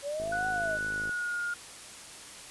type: linear two-way sweep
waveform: sine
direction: up then down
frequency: 554.4 to 756 to 604 Hz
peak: -31 dBFS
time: 0.02-0.79 s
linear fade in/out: 50 ms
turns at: 0.48 s
type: click train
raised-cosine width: 2 ms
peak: -30 dBFS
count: 48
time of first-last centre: 0.2-1.094 s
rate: 52.6 Hz
type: tone with pitch glide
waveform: sine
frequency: 1478 to 1421.1 Hz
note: F#6 to F6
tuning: -2 to +30 cents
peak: -30 dBFS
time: 0.32-1.54 s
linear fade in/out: 5 ms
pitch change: -68 cents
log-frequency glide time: 0.89-1.42 s
effects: white hiss -46 dBFS RMS until 2.5 s + resampled to 24000 Hz